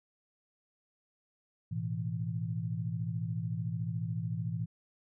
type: chord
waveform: sine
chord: A suspended second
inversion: none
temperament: just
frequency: 110 / 123.75 / 165 Hz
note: A2 / B2 / E3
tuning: 0 / +4 / +2 cents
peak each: -36 / -38 / -36 dBFS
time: 1.71-4.66 s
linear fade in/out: 10 ms
effects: none